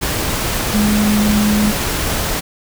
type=tone in noise; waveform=sine; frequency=209.7 Hz; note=G#3; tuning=17 cents sharp; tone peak=-12 dBFS; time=0.73-1.72 s; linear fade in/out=20 ms; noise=pink; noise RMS=-19 dBFS; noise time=0.01-2.41 s; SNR=+4 dB; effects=none